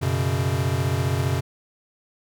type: chord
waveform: square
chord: F# suspended fourth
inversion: none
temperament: equal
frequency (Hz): 92.5 / 123.47 / 138.59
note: F#2 / B2 / C#3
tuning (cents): 0 / 0 / 0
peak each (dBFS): -26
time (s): 0.01-1.41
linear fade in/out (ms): 20
effects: none